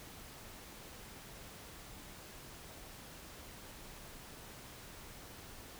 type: silence
effects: pink hiss -52 dBFS RMS until 5.79 s